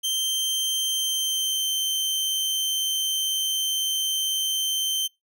sawtooth tone with pitch glide, 3136 to 3111 Hz, G7 to G7, 0 to -14 cents, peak -20 dBFS, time 0.03-5.08 s, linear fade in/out 20 ms, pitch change -14 cents, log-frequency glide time 0.9-1.65 s, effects noise-tail reverb RT60 0.2 s tail -26 dB re dry

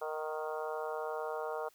harmonic tone with a mistuned harmonic, 155.56 Hz, D#3, in tune, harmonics 3 / 4 / 5 / 6 / 7 / 8 / 9, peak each -39 / -41 / -43 / -45 / -46 / -47 / -48 dBFS, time 0.01-1.69 s, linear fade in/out 10 ms, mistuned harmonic 5, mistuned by -19 cents, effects white hiss -66 dBFS RMS until 1.74 s

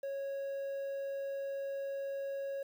triangle tone with quantisation, 551 Hz, C#5, 11 cents flat, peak -34 dBFS, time 0.03-2.63 s, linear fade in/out 5 ms, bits 10, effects none

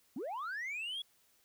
sine linear sweep, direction up, 207.7 to 3400 Hz, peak -35 dBFS, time 0.16-1.02 s, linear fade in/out 5 ms, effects tanh soft clip ceiling -36 dBFS + white hiss -70 dBFS RMS until 1.44 s

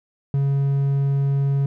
triangle tone, 138.9 Hz, C#3, 4 cents sharp, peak -15 dBFS, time 0.34-1.66 s, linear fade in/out 2 ms, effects none

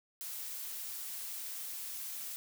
blue noise, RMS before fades -42 dBFS, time 0.21-2.36 s, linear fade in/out 0 ms, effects none

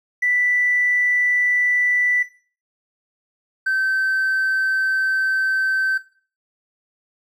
triangle tone pair in turn, 1975.5 / 1545.3 Hz, B6 / G6, 0 / -25 cents, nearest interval major third, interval 425 cents, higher first, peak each -13 / -14 dBFS, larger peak first, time 0.22-2.23 / 3.66-5.98 s, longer second, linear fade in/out 10 ms, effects noise-tail reverb RT60 0.4 s tail -17 dB re dry + tanh soft clip ceiling -13 dBFS

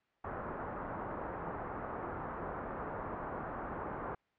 white low-pass noise, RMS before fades -41 dBFS, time 0.24-4.15 s, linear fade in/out 5 ms, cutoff 1300 Hz, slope 24 dB/octave, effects white hiss -74 dBFS RMS until 4.38 s + low-pass 2000 Hz 12 dB/octave

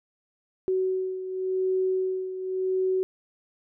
sine beating tone pair, 374.6 / 375.5 Hz, F#4 / F#4, +21 / +26 cents, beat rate 0.9 Hz, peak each -25 / -31 dBFS, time 0.68-3.03 s, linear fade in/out 0 ms, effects none

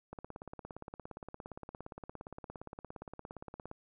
click train, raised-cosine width 1 ms, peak -30 dBFS, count 63, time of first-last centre 0.13-3.714 s, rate 17.3 Hz, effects none

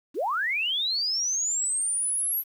sine linear sweep, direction up, 233.7 to 11840 Hz, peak -24 dBFS, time 0.14-2.44 s, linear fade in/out 50 ms, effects 9-bit

